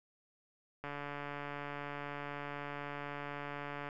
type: click train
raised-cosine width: 0.5 ms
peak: -27 dBFS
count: 440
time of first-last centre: 0.84-3.889 s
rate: 144 Hz
effects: none